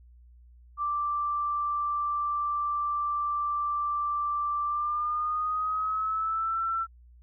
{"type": "tone with pitch glide", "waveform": "sine", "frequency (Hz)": [1174.7, 1341.6], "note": ["D6", "E6"], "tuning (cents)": [0, 30], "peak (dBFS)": -26, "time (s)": [0.77, 6.87], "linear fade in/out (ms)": 50, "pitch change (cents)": 230, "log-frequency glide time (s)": [4.65, 6.61], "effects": ["added 60 Hz sine -51 dBFS peak until 7.22 s"]}